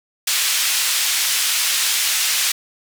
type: band-pass noise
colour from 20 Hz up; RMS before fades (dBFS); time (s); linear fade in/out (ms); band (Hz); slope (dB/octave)
pink; -19; 0.27-2.52; 5; 2600 to 13000; 12
effects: none